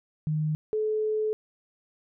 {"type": "tone pair in turn", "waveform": "sine", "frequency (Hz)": [153.9, 431], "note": ["D#3", "A4"], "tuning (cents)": [-19, -36], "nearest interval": "octave + tritone", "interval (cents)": 1783, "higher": "second", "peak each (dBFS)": -24, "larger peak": "neither", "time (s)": [[0.27, 0.55], [0.73, 1.33]], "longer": "second", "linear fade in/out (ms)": 0, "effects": []}